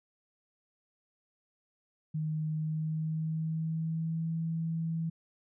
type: tone with pitch glide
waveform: sine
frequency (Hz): 155.56 to 163.48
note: D#3 to E3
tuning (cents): 0 to -14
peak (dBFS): -30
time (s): 2.14-5.1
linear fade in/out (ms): 10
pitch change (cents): +86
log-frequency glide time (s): 2.53-4.32
effects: none